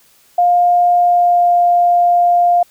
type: tone with pitch glide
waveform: sine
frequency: 706 to 701.5 Hz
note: F5 to F5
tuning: +19 to +8 cents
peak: -8 dBFS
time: 0.38-2.63 s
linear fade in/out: 5 ms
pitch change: -11 cents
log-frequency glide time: 0.96-1.54 s
effects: white hiss -51 dBFS RMS until 2.7 s